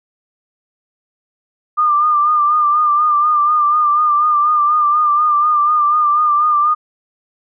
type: tone with vibrato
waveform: sine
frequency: 1200 Hz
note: D6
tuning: 37 cents sharp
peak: -10 dBFS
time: 1.77-6.75 s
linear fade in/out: 20 ms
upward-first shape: sine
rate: 4.1 Hz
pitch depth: 43 cents each way
effects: none